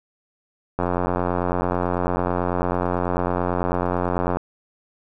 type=click train; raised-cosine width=1 ms; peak=-8 dBFS; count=320; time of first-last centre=0.79-4.37 s; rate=89.1 Hz; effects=none